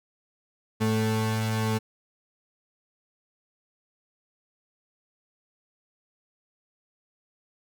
35% pulse tone pair together, 109.75 / 220 Hz, A2 / A3, -4 / 0 cents, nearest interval octave, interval 1204 cents, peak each -24 dBFS, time 0.8-1.79 s, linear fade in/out 20 ms, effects none

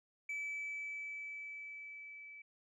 sine tone with level ramp, 2304 Hz, D7, 34 cents flat, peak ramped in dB -35 to -50 dBFS, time 0.29-2.42 s, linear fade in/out 5 ms, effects tanh soft clip ceiling -37 dBFS

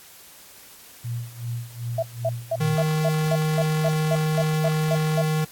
sine tone with tremolo, 118.6 Hz, A#2, 30 cents sharp, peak -25 dBFS, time 1.04-2.76 s, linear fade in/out 10 ms, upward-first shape sine, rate 2.6 Hz, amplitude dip 85%
sine tone bursts, 659.3 Hz, E5, in tune, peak -20 dBFS, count 13, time 1.98-5.218 s, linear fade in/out 5 ms, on 46 ms, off 220 ms
square tone, 155.56 Hz, D#3, in tune, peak -21 dBFS, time 2.6-5.45 s, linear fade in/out 10 ms
effects white hiss -47 dBFS RMS until 5.51 s + AAC 64 kbps

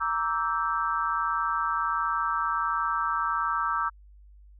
sine chord, E half-diminished seventh, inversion second, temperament equal with one note detuned, 932.3 / 1157.1 / 1318.5 / 1568 Hz, Bb5 / D6 / E6 / G6, 0 / -26 / 0 / 0 cents, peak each -32 / -29 / -28 / -34 dBFS, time 0-3.9 s, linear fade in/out 20 ms, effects added 50 Hz sine -49 dBFS peak until 4.59 s

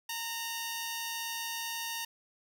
10% pulse tone pair together, 921.3 / 2927 Hz, A#5 / F#7, -21 / -19 cents, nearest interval octave + minor sixth, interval 2002 cents, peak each -28 / -32 dBFS, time 0.09-2.05 s, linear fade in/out 5 ms, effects none

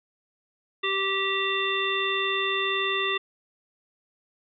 harmonic tone with a mistuned harmonic, 389.3 Hz, G4, 12 cents flat, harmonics 1 / 3 / 5 / 7 / 9, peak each -30 / -30 / -30 / -30 / -30 dBFS, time 0.83-3.18 s, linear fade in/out 10 ms, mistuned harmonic 9, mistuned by +29 cents, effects none

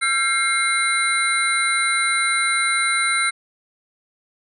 sine tone cluster, 1357 / 1586 / 2126 / 3983 / 9130 Hz, E6 / G6 / C7 / B7 / D9, +50 / +20 / +27 / +14 / -50 cents, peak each -23 / -27 / -20 / -26 / -26 dBFS, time 0.01-3.31 s, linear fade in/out 20 ms, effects none

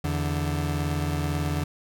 30% pulse tone pair together, 82.35 / 146.4 Hz, E2 / D3, -1 / -5 cents, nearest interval minor seventh, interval 996 cents, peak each -25 dBFS, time 0.04-1.64 s, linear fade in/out 5 ms, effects none

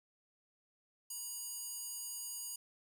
square tone with high-pass filter, 965 Hz, B5, 40 cents flat, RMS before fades -44 dBFS, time 1.1-2.56 s, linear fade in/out 5 ms, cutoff 7800 Hz, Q 1.4, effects none

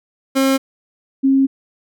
30% pulse / sine tone pair in turn, 268.4 / 269.8 Hz, C4 / C#4, +44 / -47 cents, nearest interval unison, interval 9 cents, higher second, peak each -10 dBFS, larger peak neither, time 0.35-0.58 / 1.23-1.47 s, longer second, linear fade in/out 20 ms, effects none

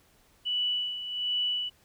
sine tone with tremolo, 2960 Hz, F#7, in tune, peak -25 dBFS, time 0.45-1.7 s, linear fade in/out 20 ms, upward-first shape sine, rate 1.3 Hz, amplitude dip 65%, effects pink hiss -63 dBFS RMS until 1.84 s

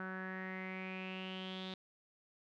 sawtooth tone with low-pass filter sweep, 187.4 Hz, F#3, 22 cents sharp, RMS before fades -44 dBFS, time 0-1.74 s, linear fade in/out 2 ms, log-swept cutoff 1500 to 3700 Hz, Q 7.2, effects none

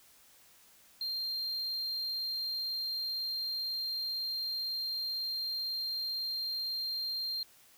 triangle tone, 4186 Hz, C8, in tune, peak -32 dBFS, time 1.01-7.43 s, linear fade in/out 2 ms, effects white hiss -61 dBFS RMS until 7.77 s

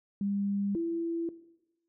sine tone pair in turn, 200.3 / 334.6 Hz, G3 / E4, +38 / +26 cents, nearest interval major sixth, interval 888 cents, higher second, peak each -28 dBFS, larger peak neither, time 0.21-0.75 / 0.75-1.29 s, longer neither, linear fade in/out 2 ms, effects noise-tail reverb RT60 0.9 s tail -17 dB re dry

